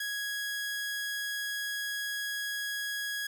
sawtooth tone, 1661.2 Hz, G#6, in tune, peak -29 dBFS, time 0-3.27 s, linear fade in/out 5 ms, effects none

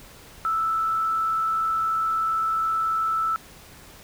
sine tone with frequency modulation, 1318.5 Hz, E6, in tune, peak -21 dBFS, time 0.45-3.36 s, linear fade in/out 0 ms, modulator 81.9 Hz, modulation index 0.24, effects pink hiss -47 dBFS RMS until 4.03 s

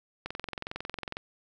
click train, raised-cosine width 0.3 ms, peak -19 dBFS, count 21, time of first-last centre 0.26-1.169 s, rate 22 Hz, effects none

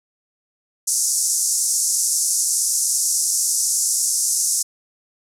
pink band-pass noise, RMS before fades -20 dBFS, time 0.87-4.63 s, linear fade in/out 10 ms, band 5600 to 11000 Hz, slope 48 dB/octave, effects none

